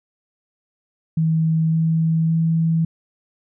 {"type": "tone with pitch steps", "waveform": "sine", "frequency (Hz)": [160.7, 162, 163.32], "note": ["E3", "E3", "E3"], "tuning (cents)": [-44, -30, -16], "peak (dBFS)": -15, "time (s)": [1.17, 2.85], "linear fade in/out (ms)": 5, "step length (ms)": 560, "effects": []}